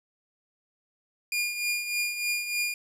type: tone with tremolo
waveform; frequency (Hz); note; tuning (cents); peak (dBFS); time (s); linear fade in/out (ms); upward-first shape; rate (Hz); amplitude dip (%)
sawtooth; 2422; D#7; -47; -21; 1.32-2.74; 2; triangle; 3.3; 65
effects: resampled to 32000 Hz + 10-bit